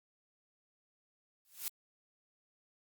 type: noise with exponential growth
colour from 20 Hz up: blue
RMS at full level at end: -34 dBFS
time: 1.45-1.68 s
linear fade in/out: 0 ms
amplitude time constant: 49 ms
effects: Opus 48 kbps